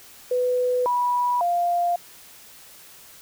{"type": "tone with pitch steps", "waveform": "sine", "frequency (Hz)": [498, 978, 698], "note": ["B4", "B5", "F5"], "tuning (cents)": [14, -17, -1], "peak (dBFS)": -19, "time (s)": [0.31, 1.96], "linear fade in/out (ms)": 5, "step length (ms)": 550, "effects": ["white hiss -47 dBFS RMS until 3.21 s"]}